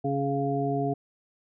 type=harmonic tone; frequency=139.4 Hz; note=C#3; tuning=10 cents sharp; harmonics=1 / 2 / 3 / 5; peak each=-30 / -30 / -30 / -30 dBFS; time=0.04-0.94 s; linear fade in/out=10 ms; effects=none